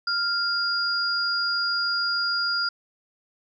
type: tone pair together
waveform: sine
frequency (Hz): 1396.9 / 4850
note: F6 / D#8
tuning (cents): 0 / -45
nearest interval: octave + minor seventh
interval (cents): 2155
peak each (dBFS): -25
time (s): 0.07-2.69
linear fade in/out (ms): 5
effects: none